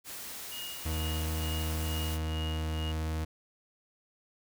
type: noise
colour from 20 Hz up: white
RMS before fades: -42 dBFS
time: 0.04-2.19 s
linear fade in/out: 50 ms
type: tone with tremolo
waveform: sine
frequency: 2866 Hz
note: F7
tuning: 44 cents sharp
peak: -39 dBFS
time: 0.51-2.92 s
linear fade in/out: 10 ms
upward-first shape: sine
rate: 2.2 Hz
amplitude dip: 80%
type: tone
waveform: 40% pulse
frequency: 79 Hz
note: D#2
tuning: 27 cents sharp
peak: -30 dBFS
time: 0.85-3.25 s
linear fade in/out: 10 ms
effects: none